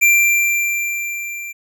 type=tone with level ramp; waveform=square; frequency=2363 Hz; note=D7; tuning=10 cents sharp; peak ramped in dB=-9 to -28 dBFS; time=0.01-1.53 s; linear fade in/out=20 ms; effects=none